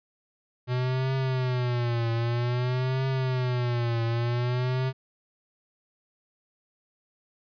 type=tone with vibrato; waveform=square; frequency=123.9 Hz; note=B2; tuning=6 cents sharp; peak=-25 dBFS; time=0.67-4.93 s; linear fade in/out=50 ms; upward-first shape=triangle; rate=0.52 Hz; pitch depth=130 cents each way; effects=resampled to 11025 Hz